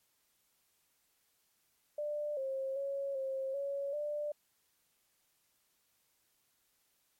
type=tone with pitch steps; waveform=sine; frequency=593 / 535 / 554 / 534 / 559 / 592 Hz; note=D5 / C5 / C#5 / C5 / C#5 / D5; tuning=+17 / +38 / -1 / +35 / +14 / +14 cents; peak=-34 dBFS; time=1.98-4.32 s; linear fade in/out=5 ms; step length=390 ms; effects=white hiss -75 dBFS RMS until 7.19 s + MP3 64 kbps